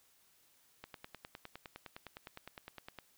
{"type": "click train", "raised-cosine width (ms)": 0.3, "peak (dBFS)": -30, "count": 22, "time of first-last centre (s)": [0.84, 2.987], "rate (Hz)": 9.78, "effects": ["white hiss -69 dBFS RMS until 3.17 s"]}